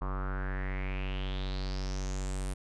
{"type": "tone with low-pass filter sweep", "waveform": "square", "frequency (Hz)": 47.34, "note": "F#1", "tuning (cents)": 40, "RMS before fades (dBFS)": -34, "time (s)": [0.01, 2.54], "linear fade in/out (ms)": 10, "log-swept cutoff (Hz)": [1100, 9600], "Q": 5.5, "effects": []}